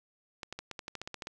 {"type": "clicks", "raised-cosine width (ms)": 0.2, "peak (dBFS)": -22, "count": 12, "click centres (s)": [0.432, 0.526, 0.59, 0.713, 0.792, 0.881, 0.953, 1.016, 1.075, 1.143, 1.222, 1.271], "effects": []}